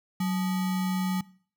sine tone with sample-and-hold, 185.8 Hz, F#3, 7 cents sharp, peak -24 dBFS, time 0.2-1.21 s, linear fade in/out 5 ms, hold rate 1050 Hz, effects noise-tail reverb RT60 0.5 s tail -22 dB re dry

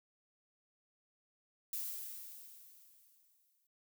violet noise with exponential decay, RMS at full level -39 dBFS, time 1.73-3.67 s, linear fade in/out 2 ms, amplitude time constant 420 ms, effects none

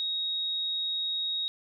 sine tone, 3770 Hz, A#7, 19 cents sharp, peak -28 dBFS, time 0-1.48 s, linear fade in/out 0 ms, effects none

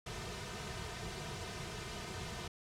pink noise with comb filter, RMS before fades -43 dBFS, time 0.06-2.48 s, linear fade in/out 5 ms, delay 3.6 ms, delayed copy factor -0.85, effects low-pass 7000 Hz 12 dB/octave

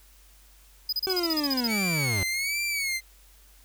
square tone bursts, 4982 Hz, D#8, 1 cent sharp, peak -25 dBFS, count 12, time 0.89-1.675 s, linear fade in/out 5 ms, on 37 ms, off 31 ms
40% pulse linear sweep, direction down, 384.2 to 87.31 Hz, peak -26 dBFS, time 1.07-2.23 s, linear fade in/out 0 ms
sawtooth tone with vibrato, 2213 Hz, C#7, 3 cents flat, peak -23 dBFS, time 1.67-3.01 s, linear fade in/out 50 ms, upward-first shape sine, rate 1.3 Hz, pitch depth 110 cents each way
effects added 48 Hz sine -54 dBFS peak until 3.64 s + white hiss -58 dBFS RMS until 3.64 s

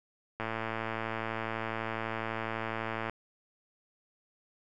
click train, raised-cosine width 0.5 ms, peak -19 dBFS, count 303, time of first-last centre 0.4-3.096 s, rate 112 Hz, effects none

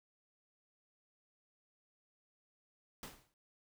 pink noise with exponential decay, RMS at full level -45 dBFS, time 3.03-3.34 s, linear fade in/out 1 ms, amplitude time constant 66 ms, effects none

